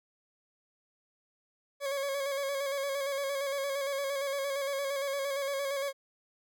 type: tone with vibrato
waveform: 40% pulse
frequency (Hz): 554.4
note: C#5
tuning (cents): 0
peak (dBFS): -30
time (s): 1.8-5.93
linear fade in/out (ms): 50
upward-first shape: square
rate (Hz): 8.7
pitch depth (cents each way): 34
effects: none